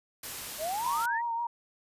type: noise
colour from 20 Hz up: white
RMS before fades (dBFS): -39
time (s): 0.23-1.06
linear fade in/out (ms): 5
type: exponential sweep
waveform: sine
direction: up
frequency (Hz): 587.3 to 1964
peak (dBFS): -30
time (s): 0.58-1.22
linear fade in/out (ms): 50
type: tone with vibrato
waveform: sine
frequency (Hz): 932.3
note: A#5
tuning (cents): 0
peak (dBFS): -29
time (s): 0.86-1.47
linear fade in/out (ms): 5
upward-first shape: triangle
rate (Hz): 5.8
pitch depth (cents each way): 38
effects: resampled to 32000 Hz